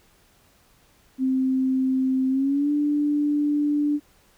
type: tone with pitch glide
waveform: sine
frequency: 261.6 to 293.6 Hz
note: C4 to D4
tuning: 0 to 0 cents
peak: -19 dBFS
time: 1.18-4 s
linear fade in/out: 50 ms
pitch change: +200 cents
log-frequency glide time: 2.29-2.71 s
effects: pink hiss -59 dBFS RMS until 4.37 s